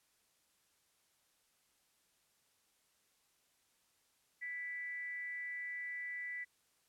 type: tone with frequency modulation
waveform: sine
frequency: 1975.5 Hz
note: B6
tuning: in tune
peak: -40 dBFS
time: 4.41-6.45 s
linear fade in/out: 20 ms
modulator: 314 Hz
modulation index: 0.29
effects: white hiss -75 dBFS RMS until 6.88 s + low-pass 12000 Hz 12 dB/octave